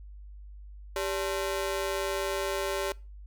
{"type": "ring-modulated tone", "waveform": "sawtooth", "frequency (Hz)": 484.2, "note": "B4", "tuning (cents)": -34, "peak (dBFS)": -22, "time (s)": [0.96, 2.92], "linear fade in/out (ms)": 2, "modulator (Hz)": 90.5, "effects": ["noise-tail reverb RT60 0.3 s tail -23 dB re dry", "added 50 Hz sine -43 dBFS peak until 3.26 s"]}